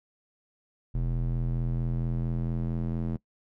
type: tone with band-pass filter sweep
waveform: square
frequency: 42.19 Hz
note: E1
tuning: 41 cents sharp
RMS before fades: -29 dBFS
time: 0.94-3.17 s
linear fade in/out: 10 ms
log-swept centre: 100 to 190 Hz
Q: 1.3
effects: noise-tail reverb RT60 0.1 s tail -22 dB re dry